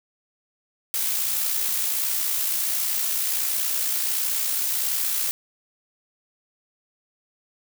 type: noise with amplitude modulation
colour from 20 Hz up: blue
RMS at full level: -23 dBFS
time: 0.94-5.31 s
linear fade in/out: 0 ms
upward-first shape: sine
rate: 61.4 Hz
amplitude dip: 35%
effects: none